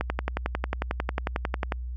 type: click train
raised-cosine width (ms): 0.5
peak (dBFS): -11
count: 20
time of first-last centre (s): 0.01-1.722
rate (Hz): 11.1
effects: added 61 Hz sine -31 dBFS peak until 1.96 s